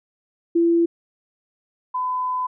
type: tone pair in turn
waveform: sine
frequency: 337.6 / 1008.2 Hz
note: E4 / B5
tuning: +41 / +35 cents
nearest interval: octave + perfect fifth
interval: 1894 cents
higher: second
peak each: -14 / -21 dBFS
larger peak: first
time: 0.55-0.86 / 1.94-2.47 s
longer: second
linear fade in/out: 10 ms
effects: none